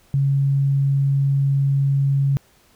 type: tone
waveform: sine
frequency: 138.4 Hz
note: C#3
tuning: 2 cents flat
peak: -15 dBFS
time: 0.14-2.37 s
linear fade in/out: 0 ms
effects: pink hiss -56 dBFS RMS until 2.75 s